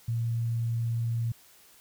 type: tone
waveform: sine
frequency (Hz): 116.1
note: A#2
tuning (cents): -7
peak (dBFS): -26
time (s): 0.08-1.32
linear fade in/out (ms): 5
effects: white hiss -57 dBFS RMS until 1.8 s